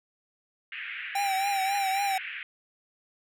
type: band-pass noise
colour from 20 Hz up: pink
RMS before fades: -38 dBFS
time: 0.72-2.43 s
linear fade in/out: 2 ms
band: 1600 to 2800 Hz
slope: 48 dB/octave
type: tone with vibrato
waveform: square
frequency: 784 Hz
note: G5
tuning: in tune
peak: -26 dBFS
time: 1.15-2.18 s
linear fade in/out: 5 ms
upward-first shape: triangle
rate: 3.7 Hz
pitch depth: 66 cents each way
effects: none